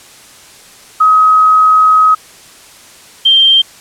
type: tone pair in turn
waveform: sine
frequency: 1268 / 3159 Hz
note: D#6 / G7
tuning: +32 / +13 cents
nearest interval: octave + major third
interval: 1581 cents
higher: second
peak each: -4 dBFS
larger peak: neither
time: 1-2.15 / 3.25-3.62 s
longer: first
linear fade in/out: 10 ms
effects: white hiss -38 dBFS RMS until 3.8 s + low-pass 10000 Hz 12 dB/octave